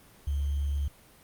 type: tone with sample-and-hold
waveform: sine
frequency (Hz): 70.8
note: C#2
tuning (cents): +37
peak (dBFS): -26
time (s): 0.27-0.88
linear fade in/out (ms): 5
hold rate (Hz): 3150
effects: pink hiss -56 dBFS RMS until 1.23 s + Opus 32 kbps